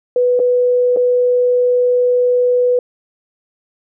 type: tone with dropouts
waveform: sine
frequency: 493.9 Hz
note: B4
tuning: in tune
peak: -10 dBFS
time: 0.16-2.79 s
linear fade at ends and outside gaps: 2 ms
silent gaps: 0.393-0.399 / 0.963-0.97 s
effects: none